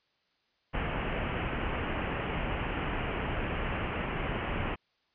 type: low-pass noise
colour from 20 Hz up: pink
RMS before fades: -33 dBFS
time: 0.73-4.76 s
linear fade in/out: 20 ms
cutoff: 3000 Hz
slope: 96 dB/octave
effects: white hiss -73 dBFS RMS until 5.14 s + resampled to 11025 Hz